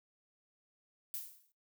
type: noise with exponential decay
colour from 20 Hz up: violet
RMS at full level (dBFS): -38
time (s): 1.14-1.52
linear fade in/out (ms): 0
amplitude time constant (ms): 81
effects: noise-tail reverb RT60 0.2 s tail -19 dB re dry